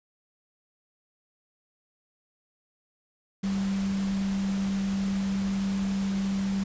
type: tone in noise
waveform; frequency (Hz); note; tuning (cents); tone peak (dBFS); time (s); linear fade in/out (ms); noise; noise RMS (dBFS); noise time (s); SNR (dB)
sine; 195.2; G3; -7; -25; 3.43-6.64; 10; pink; -40; 3.43-6.64; +12
effects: resampled to 16000 Hz